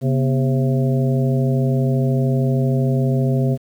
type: harmonic tone with a mistuned harmonic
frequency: 133.6 Hz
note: C3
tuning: 36 cents sharp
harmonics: 1 / 2 / 3 / 4 / 5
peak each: -16 / -22 / -26 / -28 / -30 dBFS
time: 0.01-3.58 s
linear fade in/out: 50 ms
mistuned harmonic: 2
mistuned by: -140 cents
effects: 8-bit